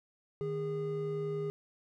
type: tone pair together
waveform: triangle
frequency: 153.4 / 409.5 Hz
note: D#3 / G#4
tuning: -24 / -24 cents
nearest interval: octave + perfect fourth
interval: 1700 cents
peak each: -36 / -32 dBFS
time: 0.41-1.5 s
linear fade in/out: 0 ms
effects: none